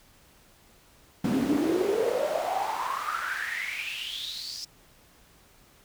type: noise with high-pass filter sweep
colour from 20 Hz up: brown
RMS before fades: -29 dBFS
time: 1.24-4.65 s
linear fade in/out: 5 ms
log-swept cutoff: 220 to 5300 Hz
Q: 8.8
effects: pink hiss -58 dBFS RMS until 5.84 s